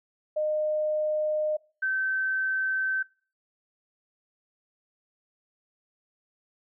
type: tone pair in turn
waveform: sine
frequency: 612 / 1542.1 Hz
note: D#5 / G6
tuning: -29 / -29 cents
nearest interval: octave + major third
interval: 1600 cents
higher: second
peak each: -24 dBFS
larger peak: neither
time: 0.36-1.57 / 1.82-3.03 s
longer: neither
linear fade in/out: 10 ms
effects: noise-tail reverb RT60 0.4 s tail -23 dB re dry